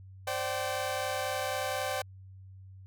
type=chord; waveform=sawtooth; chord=C suspended second; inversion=none; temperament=equal with one note detuned; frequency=523.3 / 587.3 / 769.6 Hz; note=C5 / D5 / G5; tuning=0 / 0 / -32 cents; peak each=-32 / -32 / -31 dBFS; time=0.27-2.02 s; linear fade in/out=5 ms; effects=added 95 Hz sine -47 dBFS peak until 2.86 s